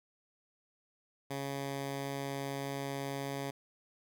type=tone; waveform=10% pulse; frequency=138.59 Hz; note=C#3; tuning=in tune; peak=-28 dBFS; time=1.3-3.51 s; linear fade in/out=10 ms; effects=none